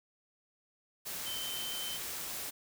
sine tone in noise, 3085 Hz, G7, 28 cents flat, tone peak -39 dBFS, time 1.25-1.98 s, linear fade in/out 20 ms, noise white, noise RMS -40 dBFS, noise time 1.05-2.51 s, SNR -2 dB, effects none

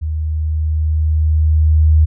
sine tone with level ramp, 77.78 Hz, D#2, in tune, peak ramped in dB -17 to -6 dBFS, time 0.01-2.06 s, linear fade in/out 20 ms, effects none

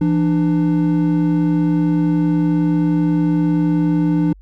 triangle tone pair together, 168.02 / 298.6 Hz, E3 / D4, +33 / +29 cents, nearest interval minor seventh, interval 996 cents, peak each -14 dBFS, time 0.01-4.33 s, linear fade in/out 5 ms, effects added 48 Hz sine -40 dBFS peak until 4.41 s

